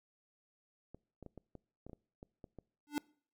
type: clicks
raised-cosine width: 2 ms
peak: -36 dBFS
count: 11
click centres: 0.946 / 1.227 / 1.263 / 1.377 / 1.553 / 1.866 / 1.896 / 1.932 / 2.229 / 2.442 / 2.587 s
type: tone with exponential growth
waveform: square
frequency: 293.7 Hz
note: D4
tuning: in tune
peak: -29 dBFS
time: 2.87-2.98 s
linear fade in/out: 0 ms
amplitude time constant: 22 ms
effects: noise-tail reverb RT60 0.5 s tail -25 dB re dry